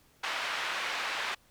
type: band-pass noise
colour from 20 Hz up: pink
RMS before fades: -34 dBFS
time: 0.23-1.35 s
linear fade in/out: 10 ms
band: 1100 to 3100 Hz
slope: 12 dB/octave
effects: pink hiss -64 dBFS RMS until 1.5 s